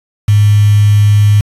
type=tone with quantisation; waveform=sine; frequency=103.83 Hz; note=G#2; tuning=in tune; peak=-4 dBFS; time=0.28-1.41 s; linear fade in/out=5 ms; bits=4; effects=resampled to 32000 Hz